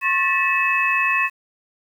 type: tone cluster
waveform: sine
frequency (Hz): 1080 / 1769 / 1930 / 2592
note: C#6 / A6 / B6 / E7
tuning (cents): -45 / +9 / -40 / -30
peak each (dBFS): -22 / -24 / -27 / -19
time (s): 0.01-1.3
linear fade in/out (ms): 50
effects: 8-bit